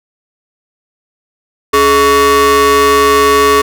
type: ring-modulated tone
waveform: 45% pulse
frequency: 351.4 Hz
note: F4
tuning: 11 cents sharp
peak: -3 dBFS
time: 1.73-3.62 s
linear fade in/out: 10 ms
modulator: 774 Hz
effects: none